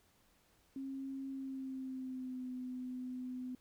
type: tone with pitch glide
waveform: sine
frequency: 269.5 to 252.9 Hz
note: C#4 to B3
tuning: -49 to +41 cents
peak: -40 dBFS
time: 0.76-3.55 s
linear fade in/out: 2 ms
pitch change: -110 cents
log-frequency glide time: 1.31-2.5 s
effects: pink hiss -71 dBFS RMS until 3.6 s